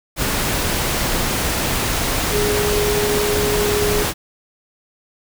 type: tone in noise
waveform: sine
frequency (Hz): 415.3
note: G#4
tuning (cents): 0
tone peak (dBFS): -18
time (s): 2.3-4.06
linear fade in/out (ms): 50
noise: pink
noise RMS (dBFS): -20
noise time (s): 0.16-4.14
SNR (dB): -1
effects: none